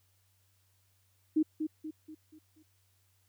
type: tone with echo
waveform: sine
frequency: 311.1 Hz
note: D#4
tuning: in tune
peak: -23 dBFS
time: 1.36-1.43 s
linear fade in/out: 10 ms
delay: 240 ms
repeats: 5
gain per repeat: -7 dB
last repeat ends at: 2.63 s
effects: added 95 Hz sine -70 dBFS peak until 3.28 s + white hiss -73 dBFS RMS until 3.28 s